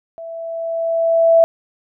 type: tone with level ramp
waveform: sine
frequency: 662 Hz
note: E5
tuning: 7 cents sharp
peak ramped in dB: -29 to -6 dBFS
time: 0.18-1.44 s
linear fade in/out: 0 ms
effects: none